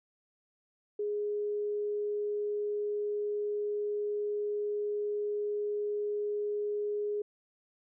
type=tone; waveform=sine; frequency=415.3 Hz; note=G#4; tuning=in tune; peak=-30 dBFS; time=0.99-7.22 s; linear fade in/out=5 ms; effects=none